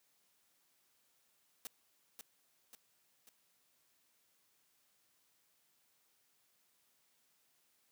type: noise with echo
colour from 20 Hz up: white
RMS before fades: -45 dBFS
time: 1.65-1.67 s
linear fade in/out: 0 ms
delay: 540 ms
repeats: 3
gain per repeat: -5 dB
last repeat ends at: 3.29 s
effects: white hiss -75 dBFS RMS until 7.91 s + high-pass 100 Hz 12 dB/octave